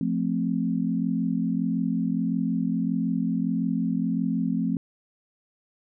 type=chord; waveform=sine; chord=F major; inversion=none; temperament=equal; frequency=174.61 / 220 / 261.6 Hz; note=F3 / A3 / C4; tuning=0 / 0 / 0 cents; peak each=-27 dBFS; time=0.01-4.77 s; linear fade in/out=2 ms; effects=none